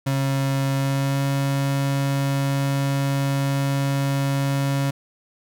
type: tone with pitch glide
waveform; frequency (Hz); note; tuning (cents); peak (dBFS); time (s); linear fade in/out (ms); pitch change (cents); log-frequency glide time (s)
35% pulse; 136.4 to 138.38; C#3 to C#3; -28 to -3; -18; 0.06-4.91; 10; +25; 0.75-1.25
effects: none